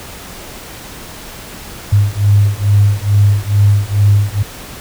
sine beating tone pair, 100.8 / 103.1 Hz, G2 / G#2, +49 / -12 cents, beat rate 2.3 Hz, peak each -11 dBFS, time 1.92-4.43 s, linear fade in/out 10 ms, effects pink hiss -31 dBFS RMS until 4.8 s

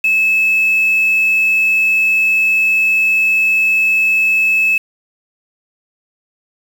sine tone with quantisation, 2605 Hz, E7, 21 cents flat, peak -10 dBFS, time 0.04-4.78 s, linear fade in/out 5 ms, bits 5, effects none

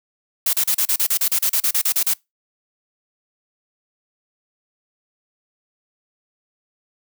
blue noise bursts, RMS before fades -18 dBFS, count 16, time 0.46-2.137 s, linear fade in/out 5 ms, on 72 ms, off 35 ms, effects noise-tail reverb RT60 0.2 s tail -25 dB re dry

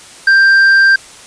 sine tone with hard clipping, 1580 Hz, G6, 13 cents sharp, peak -6 dBFS, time 0.27-0.96 s, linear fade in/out 5 ms, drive 4 dB, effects white hiss -36 dBFS RMS until 1.26 s + resampled to 22050 Hz

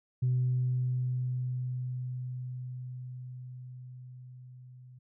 sine tone with level ramp, 126.1 Hz, B2, 36 cents sharp, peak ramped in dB -23 to -49 dBFS, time 0.22-4.99 s, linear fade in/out 10 ms, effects tanh soft clip ceiling -21 dBFS

